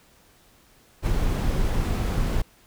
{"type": "noise with ADSR envelope", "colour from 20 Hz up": "brown", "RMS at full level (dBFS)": -21, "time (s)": [1.02, 2.42], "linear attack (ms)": 45, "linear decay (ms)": 10, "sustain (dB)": -2, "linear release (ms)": 7, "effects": ["pink hiss -57 dBFS RMS until 2.66 s"]}